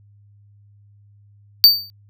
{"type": "tone with exponential decay", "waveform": "square", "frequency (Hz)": 4600, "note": "D8", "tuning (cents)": -37, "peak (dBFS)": -3, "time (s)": [1.64, 1.9], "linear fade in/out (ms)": 0, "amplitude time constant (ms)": 55, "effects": ["added 102 Hz sine -48 dBFS peak until 2.09 s"]}